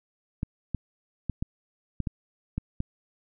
clicks, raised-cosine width 5 ms, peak -16 dBFS, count 8, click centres 0.431 / 0.747 / 1.297 / 1.425 / 2.003 / 2.072 / 2.58 / 2.804 s, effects none

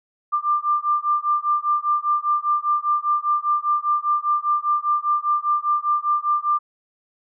sine beating tone pair, 1188 / 1193 Hz, D6 / D6, +20 / +27 cents, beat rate 5 Hz, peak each -21 dBFS, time 0.32-6.59 s, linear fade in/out 20 ms, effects none

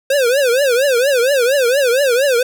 square tone with vibrato, 520 Hz, C5, 11 cents flat, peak -12 dBFS, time 0.1-2.43 s, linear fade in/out 5 ms, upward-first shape triangle, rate 4.3 Hz, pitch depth 220 cents each way, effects 7-bit

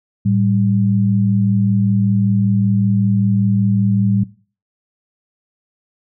sine tone pair together, 110.8 / 196 Hz, A2 / G3, +13 / 0 cents, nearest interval minor seventh, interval 987 cents, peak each -15 dBFS, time 0.25-4.24 s, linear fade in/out 10 ms, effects noise-tail reverb RT60 0.4 s tail -19 dB re dry

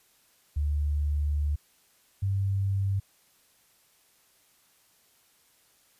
sine tone pair in turn, 73.42 / 98 Hz, D2 / G2, 0 / 0 cents, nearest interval perfect fourth, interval 500 cents, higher second, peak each -24 dBFS, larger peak neither, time 0.56-1.56 / 2.22-3 s, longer first, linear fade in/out 10 ms, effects white hiss -64 dBFS RMS until 5.99 s + resampled to 32000 Hz

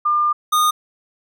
sine / square tone pair in turn, 1200 / 1227.3 Hz, D6 / D#6, +37 / -24 cents, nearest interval unison, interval 39 cents, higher second, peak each -14 / -14 dBFS, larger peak neither, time 0.05-0.33 / 0.52-0.71 s, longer first, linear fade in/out 10 ms, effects none

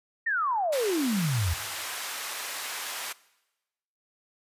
sine exponential sweep, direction down, 1885 to 77.78 Hz, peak -24 dBFS, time 0.26-1.54 s, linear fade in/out 10 ms
pink high-pass noise, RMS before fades -35 dBFS, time 0.72-3.13 s, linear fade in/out 10 ms, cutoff 1000 Hz, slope 12 dB/octave
effects noise-tail reverb RT60 1.0 s tail -21 dB re dry + resampled to 32000 Hz

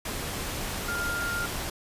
sine tone in noise, 1402 Hz, F6, 6 cents sharp, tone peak -29 dBFS, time 0.88-1.46 s, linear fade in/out 5 ms, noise pink, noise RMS -33 dBFS, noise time 0.05-1.7 s, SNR +1 dB, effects resampled to 32000 Hz

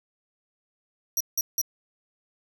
sawtooth tone bursts, 5770 Hz, F#8, 44 cents flat, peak -20 dBFS, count 3, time 1.17-1.615 s, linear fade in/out 2 ms, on 35 ms, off 170 ms, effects none

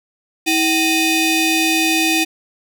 sawtooth ring-modulated tone, 1087 Hz, C#6, 34 cents flat, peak -7 dBFS, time 0.46-2.25 s, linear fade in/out 20 ms, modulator 1410 Hz, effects none

